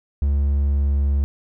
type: tone with pitch glide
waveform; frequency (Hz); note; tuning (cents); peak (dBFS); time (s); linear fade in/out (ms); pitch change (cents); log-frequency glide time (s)
triangle; 70.7 to 70.21; C#2 to C#2; +35 to +23; -14; 0.22-1.24; 0; -12; 0.36-0.98
effects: none